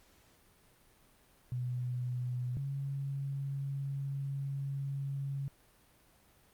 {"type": "tone pair in turn", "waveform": "sine", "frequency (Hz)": [124.3, 138.33], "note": ["B2", "C#3"], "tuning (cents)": [12, -3], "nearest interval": "major second", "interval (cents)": 185, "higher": "second", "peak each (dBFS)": [-33, -34], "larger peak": "first", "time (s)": [[1.52, 2.57], [2.57, 5.48]], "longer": "second", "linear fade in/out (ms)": 0, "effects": ["pink hiss -65 dBFS RMS until 6.53 s", "Opus 48 kbps"]}